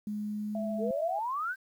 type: tone with pitch glide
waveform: sine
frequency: 209.5 to 211 Hz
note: G#3 to G#3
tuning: +15 to +28 cents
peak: -32 dBFS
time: 0.07-0.91 s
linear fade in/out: 2 ms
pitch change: +13 cents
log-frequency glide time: 0.21-0.66 s
type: tone with vibrato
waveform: sine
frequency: 662 Hz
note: E5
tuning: 7 cents sharp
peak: -34 dBFS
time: 0.55-1.19 s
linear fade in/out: 2 ms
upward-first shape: square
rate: 14 Hz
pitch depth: 12 cents each way
type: exponential sweep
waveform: sine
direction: up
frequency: 415.3 to 1600 Hz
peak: -30 dBFS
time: 0.78-1.56 s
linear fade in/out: 50 ms
effects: 10-bit